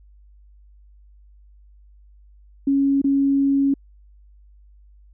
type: tone with dropouts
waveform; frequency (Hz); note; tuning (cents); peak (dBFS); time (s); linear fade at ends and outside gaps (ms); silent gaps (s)
sine; 276.4; C#4; -5; -15; 2.67-3.74; 5; 3.017-3.042
effects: added 50 Hz sine -47 dBFS peak until 5.13 s